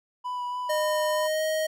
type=tone with vibrato; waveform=triangle; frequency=987.8 Hz; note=B5; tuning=in tune; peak=-27 dBFS; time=0.24-1.28 s; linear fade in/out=20 ms; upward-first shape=sine; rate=3.5 Hz; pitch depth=13 cents each way
type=tone with pitch glide; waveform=square; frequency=613 to 627.7 Hz; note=D#5 to D#5; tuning=-26 to +15 cents; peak=-25 dBFS; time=0.69-1.67 s; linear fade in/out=10 ms; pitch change=+41 cents; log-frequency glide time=1.14-1.44 s
effects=none